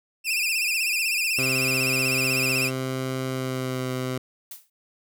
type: tone with vibrato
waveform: sawtooth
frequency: 2552 Hz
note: D#7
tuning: 43 cents sharp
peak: -19 dBFS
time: 0.24-2.71 s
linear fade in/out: 50 ms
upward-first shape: sine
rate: 16 Hz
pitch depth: 110 cents each way
type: tone with pitch glide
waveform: 15% pulse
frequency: 130.81 to 128.41 Hz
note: C3 to C3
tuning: 0 to -32 cents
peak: -20 dBFS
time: 1.38-4.18 s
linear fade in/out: 5 ms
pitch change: -32 cents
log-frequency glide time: 3.27-3.89 s
type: noise with exponential decay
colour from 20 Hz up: blue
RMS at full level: -34 dBFS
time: 4.51-4.7 s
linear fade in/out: 5 ms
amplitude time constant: 41 ms
effects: none